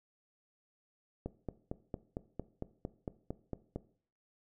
click train, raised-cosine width 2 ms, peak -24 dBFS, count 12, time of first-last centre 1.26-3.76 s, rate 4.4 Hz, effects noise-tail reverb RT60 0.5 s tail -17 dB re dry

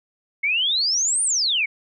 sine exponential two-way sweep, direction up then down, 2154 to 9350 to 2154 Hz, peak -18 dBFS, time 0.43-1.66 s, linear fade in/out 10 ms, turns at 1.23 s, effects none

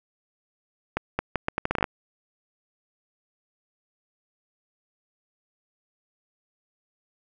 accelerating click train, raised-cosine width 0.5 ms, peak -9 dBFS, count 12, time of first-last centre 0.97-1.842 s, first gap 220 ms, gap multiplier 0.76, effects none

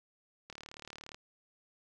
click train, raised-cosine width 0.2 ms, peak -29 dBFS, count 25, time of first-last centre 0.5-1.145 s, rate 37.2 Hz, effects none

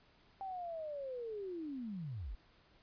sine linear sweep, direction down, 787 to 36.71 Hz, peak -40 dBFS, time 0.41-2.35 s, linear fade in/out 0 ms, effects pink hiss -67 dBFS RMS until 2.82 s + resampled to 11025 Hz

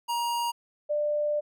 square / sine tone pair in turn, 945 / 593.9 Hz, A#5 / D5, +23 / +19 cents, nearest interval minor sixth, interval 804 cents, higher first, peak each -27 / -24 dBFS, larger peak second, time 0.08-0.52 / 0.89-1.41 s, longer second, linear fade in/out 20 ms, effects none

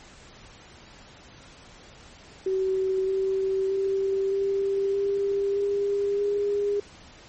sine tone with pitch steps, 380 / 384.4 / 388.9 / 393.4 / 398 / 402.6 / 407.3 Hz, F#4 / G4 / G4 / G4 / G4 / G4 / G#4, +46 / -34 / -14 / +6 / +26 / +46 / -34 cents, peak -22 dBFS, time 2.46-6.8 s, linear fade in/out 5 ms, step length 620 ms, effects pink hiss -49 dBFS RMS until 7.28 s + MP3 32 kbps

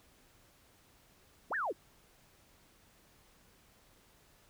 sine linear two-way sweep, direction up then down, 83.3 to 1864.7 to 245.7 Hz, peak -32 dBFS, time 1.5-1.73 s, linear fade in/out 20 ms, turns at 1.55 s, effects pink hiss -65 dBFS RMS until 4.49 s

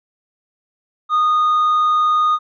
sine tone with tanh clipping, 1233 Hz, D#6, 16 cents flat, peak -13 dBFS, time 1.09-2.39 s, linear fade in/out 50 ms, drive 2 dB, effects none

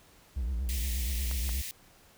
triangle tone with vibrato, 61.74 Hz, B1, in tune, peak -27 dBFS, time 0.36-1.62 s, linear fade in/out 10 ms, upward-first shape sine, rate 8.4 Hz, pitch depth 180 cents each way
white high-pass noise, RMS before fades -39 dBFS, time 0.69-1.71 s, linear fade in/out 0 ms, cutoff 1800 Hz, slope 96 dB/octave
clicks, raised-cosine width 0.5 ms, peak -27 dBFS, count 2, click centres 1.313 / 1.492 s
effects pink hiss -59 dBFS RMS until 2.17 s

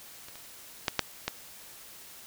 clicks, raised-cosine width 0.2 ms, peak -28 / -28 / -8 / -6 / -11 dBFS, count 5, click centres 0.285 / 0.356 / 0.882 / 0.993 / 1.28 s, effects white hiss -49 dBFS RMS until 2.26 s

